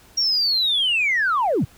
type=linear sweep; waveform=sine; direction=down; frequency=5640 to 82.7 Hz; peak=-16 dBFS; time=0.17-1.65 s; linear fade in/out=10 ms; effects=tanh soft clip ceiling -13 dBFS + pink hiss -51 dBFS RMS until 1.77 s